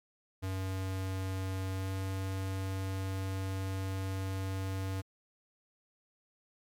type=tone with pitch glide; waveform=square; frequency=94.9 to 95.67 Hz; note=F#2 to G2; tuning=+44 to -42 cents; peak=-34 dBFS; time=0.42-5.02 s; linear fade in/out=20 ms; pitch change=+14 cents; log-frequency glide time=1.74-1.91 s; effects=MP3 96 kbps